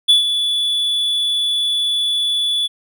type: tone with ADSR envelope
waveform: triangle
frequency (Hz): 3443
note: A7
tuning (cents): -38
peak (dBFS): -5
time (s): 0.08-2.68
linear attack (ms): 17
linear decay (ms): 130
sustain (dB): -9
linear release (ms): 24
effects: none